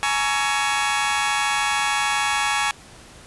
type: chord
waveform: 20% pulse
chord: A# half-diminished seventh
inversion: third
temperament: just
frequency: 839.1 / 932.3 / 1118.8 / 1342.6 Hz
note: G#5 / A#5 / C#6 / E6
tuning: +18 / 0 / +16 / +31 cents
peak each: -18 / -24 / -20 / -24 dBFS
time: 0.03-2.71 s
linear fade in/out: 0 ms
effects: pink hiss -45 dBFS RMS until 3.26 s + resampled to 24000 Hz

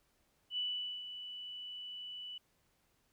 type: tone with ADSR envelope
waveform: sine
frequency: 2969 Hz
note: F#7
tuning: 5 cents sharp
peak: -33 dBFS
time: 0.5-2.38 s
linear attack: 76 ms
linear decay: 450 ms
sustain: -10 dB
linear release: 4 ms
effects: pink hiss -75 dBFS RMS until 3.12 s

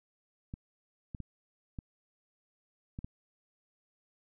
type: clicks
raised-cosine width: 5 ms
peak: -27 dBFS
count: 6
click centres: 0.539 / 1.148 / 1.203 / 1.788 / 2.989 / 3.045 s
effects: none

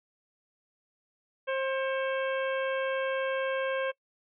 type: harmonic tone with a mistuned harmonic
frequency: 532 Hz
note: C5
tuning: 29 cents sharp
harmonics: 1 / 2 / 3 / 4 / 5 / 6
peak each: -29 / -37 / -36 / -42 / -42 / -45 dBFS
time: 1.47-3.92 s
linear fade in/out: 20 ms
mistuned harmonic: 4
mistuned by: +79 cents
effects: noise-tail reverb RT60 0.1 s tail -24 dB re dry

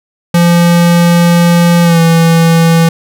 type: tone with pitch glide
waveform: square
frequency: 172 to 165.66 Hz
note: F3 to E3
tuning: -26 to +9 cents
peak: -5 dBFS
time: 0.34-2.89 s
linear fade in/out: 5 ms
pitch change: -65 cents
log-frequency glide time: 1.83-2 s
effects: none

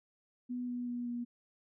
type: tone with pitch steps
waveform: sine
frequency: 246.9 / 244.6 / 242.4 / 240.1 Hz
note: B3 / B3 / B3 / B3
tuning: 0 / -16 / -32 / -49 cents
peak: -35 dBFS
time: 0.49-1.25 s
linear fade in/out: 20 ms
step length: 190 ms
effects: none

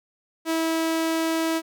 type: tone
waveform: sawtooth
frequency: 325 Hz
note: E4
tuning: 24 cents flat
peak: -18 dBFS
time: 0.45-1.62 s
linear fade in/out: 50 ms
effects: none

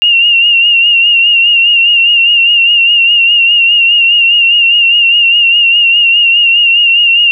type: tone with vibrato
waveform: sine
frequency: 2794 Hz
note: F7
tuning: in tune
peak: -4 dBFS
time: 0.02-7.31 s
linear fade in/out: 0 ms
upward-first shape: sine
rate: 4.9 Hz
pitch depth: 48 cents each way
effects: none

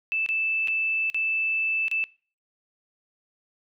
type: tone with dropouts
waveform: sine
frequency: 2637 Hz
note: E7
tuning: in tune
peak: -23 dBFS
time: 0.12-2.04 s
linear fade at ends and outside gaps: 0 ms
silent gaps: 0.262-0.289 / 0.674-0.682 / 1.1-1.145 / 1.882-1.914 s
effects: noise-tail reverb RT60 0.4 s tail -23 dB re dry

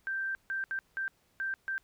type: tone bursts at uneven times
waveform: sine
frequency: 1568 Hz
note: G6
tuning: in tune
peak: -31 dBFS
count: 6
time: 0.07-0.35 / 0.5-0.64 / 0.71-0.79 / 0.97-1.08 / 1.4-1.54 / 1.68-1.78 s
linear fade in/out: 0 ms
effects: pink hiss -70 dBFS RMS until 1.83 s

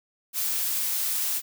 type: noise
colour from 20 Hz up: blue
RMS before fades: -27 dBFS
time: 0.33-1.42 s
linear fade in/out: 50 ms
effects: none

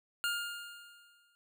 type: tone with exponential decay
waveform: 25% pulse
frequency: 1411 Hz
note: F6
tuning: 17 cents sharp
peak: -26 dBFS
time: 0.24-1.35 s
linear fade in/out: 0 ms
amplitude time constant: 240 ms
effects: none

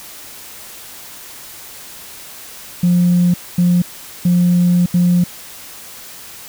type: tone bursts at uneven times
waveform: sine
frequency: 176.6 Hz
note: F3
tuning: 20 cents sharp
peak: -8 dBFS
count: 4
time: 2.83-3.34 / 3.58-3.82 / 4.25-4.86 / 4.94-5.24 s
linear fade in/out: 5 ms
effects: tanh soft clip ceiling -6 dBFS + white hiss -35 dBFS RMS until 6.48 s

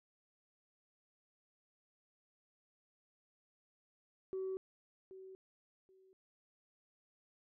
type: tone with echo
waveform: sine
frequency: 379.2 Hz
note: F#4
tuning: 43 cents sharp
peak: -36 dBFS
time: 4.33-4.57 s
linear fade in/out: 0 ms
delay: 780 ms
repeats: 2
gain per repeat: -14 dB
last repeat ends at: 6.13 s
effects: tanh soft clip ceiling -34 dBFS

